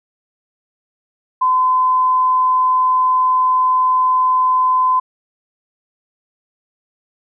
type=tone; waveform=sine; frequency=1021 Hz; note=C6; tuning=43 cents flat; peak=-11 dBFS; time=1.41-5 s; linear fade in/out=10 ms; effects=none